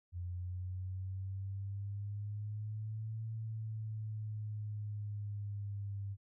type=exponential two-way sweep; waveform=sine; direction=up then down; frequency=88 to 111.7 to 99.3 Hz; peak=-38 dBFS; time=0.12-6.17 s; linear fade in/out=50 ms; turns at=3.27 s; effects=none